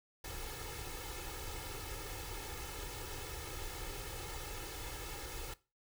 pink noise with comb filter, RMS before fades -44 dBFS, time 0.24-5.54 s, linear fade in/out 5 ms, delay 2.3 ms, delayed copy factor +0.85, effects noise-tail reverb RT60 0.3 s tail -19 dB re dry

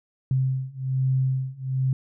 sine beating tone pair, 130.81 / 132.01 Hz, C3 / C3, 0 / +16 cents, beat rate 1.2 Hz, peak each -25 / -24 dBFS, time 0.31-1.93 s, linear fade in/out 2 ms, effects none

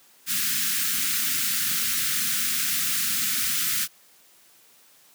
white band-stop noise, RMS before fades -25 dBFS, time 0.26-3.88 s, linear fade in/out 50 ms, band 270 to 1300 Hz, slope 48 dB/octave, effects white hiss -56 dBFS RMS until 5.14 s + high-pass 150 Hz 12 dB/octave

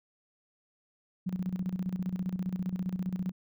sine tone with tremolo, 184.1 Hz, F#3, 8 cents flat, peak -28 dBFS, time 1.26-3.32 s, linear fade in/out 10 ms, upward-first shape square, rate 15 Hz, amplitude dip 70%, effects none

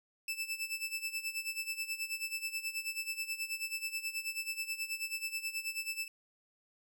sawtooth tone with tremolo, 2637 Hz, E7, in tune, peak -30 dBFS, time 0.28-6.08 s, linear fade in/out 2 ms, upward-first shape sine, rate 9.3 Hz, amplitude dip 80%, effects none

